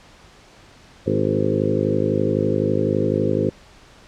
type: harmonic tone with a mistuned harmonic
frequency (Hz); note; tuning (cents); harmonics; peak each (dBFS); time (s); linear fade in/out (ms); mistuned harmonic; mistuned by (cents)
51.91; G#1; 0; 2 / 3 / 4 / 5 / 6 / 7 / 8 / 9 / 10; -26 / -26 / -26 / -26 / -26 / -26 / -26 / -26 / -26; 1.06-3.5; 10; 7; +25
effects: pink hiss -48 dBFS RMS until 4.07 s + low-pass 6000 Hz 12 dB/octave